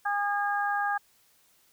harmonic tone, 407.4 Hz, G#4, 33 cents flat, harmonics 2 / 3 / 4, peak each -28 / -33 / -30 dBFS, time 0.05-0.98 s, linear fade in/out 10 ms, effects white hiss -64 dBFS RMS until 1.72 s

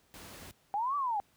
pink noise, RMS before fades -48 dBFS, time 0.14-0.51 s, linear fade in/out 0 ms
sine linear two-way sweep, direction up then down, 784 to 1174.7 to 784 Hz, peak -29 dBFS, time 0.74-1.2 s, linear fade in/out 0 ms, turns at 0.96 s
effects pink hiss -68 dBFS RMS until 1.36 s + high-pass 60 Hz 12 dB/octave

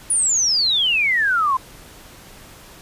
sine exponential sweep, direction down, 9956 to 1014 Hz, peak -15 dBFS, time 0.1-1.57 s, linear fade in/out 5 ms, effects pink hiss -43 dBFS RMS until 2.81 s + resampled to 32000 Hz

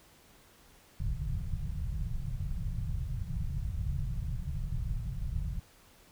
pink low-pass noise, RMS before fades -34 dBFS, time 1-5.6 s, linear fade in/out 5 ms, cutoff 160 Hz, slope 48 dB/octave, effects pink hiss -60 dBFS RMS until 6.11 s

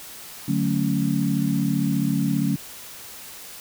sine chord, D major seventh, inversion none, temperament equal, 146.83 / 185 / 220 / 277.2 Hz, D3 / F#3 / A3 / C#4, 0 / 0 / 0 / 0 cents, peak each -25 dBFS, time 0.48-2.56 s, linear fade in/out 5 ms, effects white hiss -40 dBFS RMS until 3.6 s

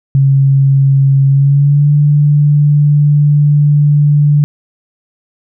sine tone with pitch glide, 136.9 to 146.73 Hz, C#3 to D3, -21 to -1 cents, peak -5 dBFS, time 0.15-4.44 s, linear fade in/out 0 ms, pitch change +120 cents, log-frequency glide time 1.27-1.92 s, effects none

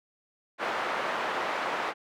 pink band-pass noise, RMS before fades -31 dBFS, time 0.58-1.94 s, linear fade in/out 50 ms, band 610 to 1800 Hz, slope 12 dB/octave, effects none

